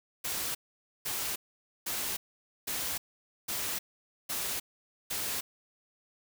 white noise bursts, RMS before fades -34 dBFS, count 7, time 0.24-5.41 s, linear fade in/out 10 ms, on 310 ms, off 500 ms, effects none

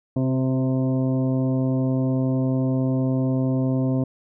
harmonic tone with a mistuned harmonic, 130.81 Hz, C3, in tune, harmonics 1 / 2 / 3 / 4 / 5 / 7 / 8, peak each -22 / -22 / -34 / -32 / -34 / -44 / -46 dBFS, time 0.16-4.04 s, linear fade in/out 5 ms, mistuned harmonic 3, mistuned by -15 cents, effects none

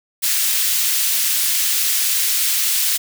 white high-pass noise, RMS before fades -18 dBFS, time 0.22-2.98 s, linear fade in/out 20 ms, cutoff 2300 Hz, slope 12 dB/octave, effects none

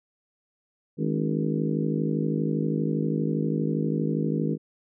harmonic tone with a mistuned harmonic, 52.5 Hz, G#1, 19 cents sharp, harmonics 3 / 4 / 5 / 6 / 7 / 8 / 9, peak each -27 / -29 / -31 / -33 / -34 / -35 / -36 dBFS, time 0.97-4.58 s, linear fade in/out 50 ms, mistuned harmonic 5, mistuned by +79 cents, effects none

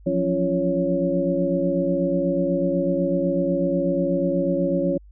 sine tone cluster, 173 / 181.1 / 277.1 / 344.7 / 556 Hz, F3 / F#3 / C#4 / F4 / C#5, -16 / -37 / -1 / -23 / +5 cents, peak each -27 / -28 / -25 / -26 / -23 dBFS, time 0.06-4.98 s, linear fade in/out 10 ms, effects added 50 Hz sine -44 dBFS peak until 5.11 s

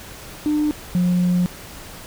sine tone pair in turn, 300.5 / 178.68 Hz, D4 / F3, +40 / +40 cents, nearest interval major sixth, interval 900 cents, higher first, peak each -15 / -13 dBFS, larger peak second, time 0.46-0.71 / 0.95-1.46 s, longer second, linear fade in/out 0 ms, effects tanh soft clip ceiling -13 dBFS + pink hiss -38 dBFS RMS until 2.06 s

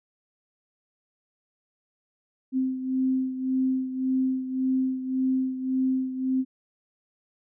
sine beating tone pair, 260.2 / 262 Hz, C4 / C4, -9 / +2 cents, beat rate 1.8 Hz, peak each -24 / -30 dBFS, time 2.52-6.45 s, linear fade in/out 50 ms, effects none

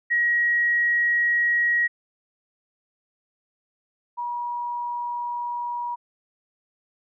sine tone pair in turn, 1900 / 961 Hz, A#6 / B5, +33 / -48 cents, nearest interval octave, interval 1181 cents, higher first, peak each -18 / -26 dBFS, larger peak first, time 0.1-1.88 / 4.17-5.96 s, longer second, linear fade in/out 20 ms, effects none

